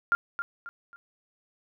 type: tone with echo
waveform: sine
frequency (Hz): 1396.9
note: F6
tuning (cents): 0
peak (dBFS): -19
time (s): 0.12-0.15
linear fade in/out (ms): 0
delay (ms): 270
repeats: 3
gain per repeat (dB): -9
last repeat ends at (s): 0.96
effects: none